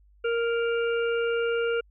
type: harmonic tone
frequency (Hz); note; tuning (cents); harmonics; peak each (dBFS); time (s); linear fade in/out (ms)
466.2; A#4; 0; 1 / 3 / 5 / 6; -24 / -31 / -40 / -38; 0.24-1.81; 10
effects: added 50 Hz sine -55 dBFS peak until 1.9 s